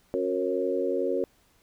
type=harmonic tone with a mistuned harmonic; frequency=91.2 Hz; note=F#2; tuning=24 cents flat; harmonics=3 / 4 / 5 / 6; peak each=-33 / -29 / -29 / -30 dBFS; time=0.14-1.24 s; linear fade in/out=0 ms; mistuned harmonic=5; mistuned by=+35 cents; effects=pink hiss -64 dBFS RMS until 1.62 s